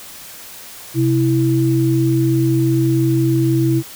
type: tone pair together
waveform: sine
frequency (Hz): 130.4 / 328.6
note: C3 / E4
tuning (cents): -5 / -5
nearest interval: octave + major third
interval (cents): 1600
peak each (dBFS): -15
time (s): 0.94-3.83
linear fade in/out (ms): 50
effects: white hiss -36 dBFS RMS until 3.95 s